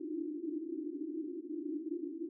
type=band-pass noise; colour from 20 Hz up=white; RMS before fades=-40 dBFS; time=0-2.29 s; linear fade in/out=10 ms; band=290 to 340 Hz; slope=96 dB/octave; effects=none